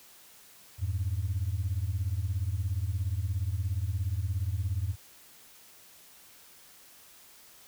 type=beating tone pair; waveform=sine; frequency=85.7 / 102.7 Hz; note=F2 / G#2; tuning=-32 / -19 cents; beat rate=17 Hz; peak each=-30 dBFS; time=0.78-4.96 s; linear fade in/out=50 ms; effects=tanh soft clip ceiling -22 dBFS + white hiss -55 dBFS RMS until 7.67 s